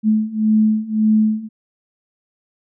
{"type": "beating tone pair", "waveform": "sine", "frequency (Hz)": [215.3, 217.1], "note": ["A3", "A3"], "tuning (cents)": [-37, -23], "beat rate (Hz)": 1.8, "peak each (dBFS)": [-17, -15], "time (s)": [0.03, 1.49], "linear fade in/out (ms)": 50, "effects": []}